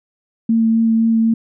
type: tone with vibrato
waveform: sine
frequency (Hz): 225.9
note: A3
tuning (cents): +46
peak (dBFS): -11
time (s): 0.49-1.34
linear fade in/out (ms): 5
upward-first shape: triangle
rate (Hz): 3.9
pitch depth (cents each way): 13
effects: none